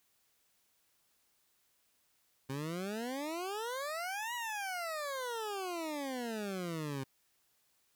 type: exponential two-way sweep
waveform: 20% pulse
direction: up then down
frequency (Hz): 131.2 to 982 to 131.2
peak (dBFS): -32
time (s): 2.49-7.04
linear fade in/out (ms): 10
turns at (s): 4.34
effects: white hiss -74 dBFS RMS until 7.95 s